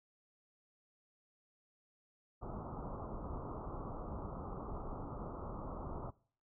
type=low-pass noise; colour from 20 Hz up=pink; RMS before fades=-44 dBFS; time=2.41-6.11 s; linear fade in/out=20 ms; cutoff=1300 Hz; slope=96 dB/octave; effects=noise-tail reverb RT60 0.5 s tail -22 dB re dry